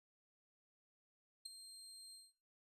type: tone with ADSR envelope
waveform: 30% pulse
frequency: 4186 Hz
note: C8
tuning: in tune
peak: -39 dBFS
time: 1.45-2.33 s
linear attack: 10 ms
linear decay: 8 ms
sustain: -12 dB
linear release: 200 ms
effects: noise-tail reverb RT60 0.4 s tail -18 dB re dry + resampled to 32000 Hz